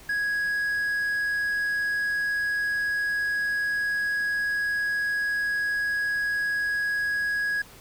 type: tone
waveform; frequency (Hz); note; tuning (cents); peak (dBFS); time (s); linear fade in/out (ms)
triangle; 1661.2; G#6; 0; -22; 0.09-7.62; 5
effects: pink hiss -49 dBFS RMS until 7.8 s